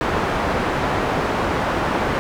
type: low-pass noise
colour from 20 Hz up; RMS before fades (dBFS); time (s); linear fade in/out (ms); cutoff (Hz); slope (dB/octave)
white; -21; 0.01-2.19; 0; 1100; 12
effects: none